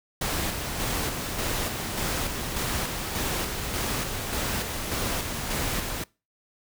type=noise with tremolo; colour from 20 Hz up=pink; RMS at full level=-28 dBFS; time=0.21-6.04 s; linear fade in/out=5 ms; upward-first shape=square; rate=1.7 Hz; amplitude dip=35%; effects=noise-tail reverb RT60 0.3 s tail -24 dB re dry